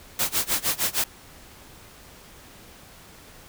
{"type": "noise with tremolo", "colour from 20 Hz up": "white", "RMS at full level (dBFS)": -22, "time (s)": [0.19, 1.04], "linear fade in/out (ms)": 2, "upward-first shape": "sine", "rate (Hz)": 6.5, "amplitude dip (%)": 95, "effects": ["pink hiss -48 dBFS RMS until 3.48 s"]}